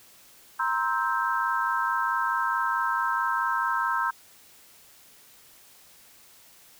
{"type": "chord", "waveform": "sine", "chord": "C dominant seventh", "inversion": "third", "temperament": "just", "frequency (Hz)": [941.9, 1046.5, 1308.1, 1569.8], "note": ["Bb5", "C6", "E6", "G6"], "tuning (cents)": [18, 0, -14, 2], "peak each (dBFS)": -29, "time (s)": [0.59, 4.11], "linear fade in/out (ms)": 10, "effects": ["white hiss -54 dBFS RMS until 6.79 s"]}